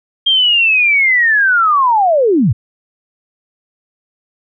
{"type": "linear sweep", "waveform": "sine", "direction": "down", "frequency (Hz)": [3220, 87.4], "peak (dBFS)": -8, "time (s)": [0.26, 2.53], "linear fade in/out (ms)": 10, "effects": []}